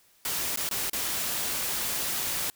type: noise with dropouts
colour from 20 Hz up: white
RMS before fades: -30 dBFS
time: 0.25-2.5 s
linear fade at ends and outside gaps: 1 ms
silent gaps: 0.56-0.573 / 0.69-0.711 / 0.898-0.932 s
effects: white hiss -62 dBFS RMS until 2.55 s